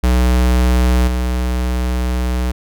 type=tone with level steps; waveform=square; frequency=62 Hz; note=B1; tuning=7 cents sharp; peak=-11 / -16 dBFS; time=0.03-2.52 s; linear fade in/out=10 ms; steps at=1.07 s; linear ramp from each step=10 ms; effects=none